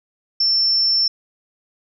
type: tone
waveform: sine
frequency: 5380 Hz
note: E8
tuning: 34 cents sharp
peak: -14 dBFS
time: 0.4-1.08 s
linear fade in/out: 5 ms
effects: none